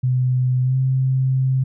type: tone with pitch glide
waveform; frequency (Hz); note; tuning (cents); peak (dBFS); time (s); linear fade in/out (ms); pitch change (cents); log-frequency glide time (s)
sine; 127.1 to 131.35; C3 to C3; -50 to +7; -15; 0.03-1.64; 10; +57; 0.63-0.76
effects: none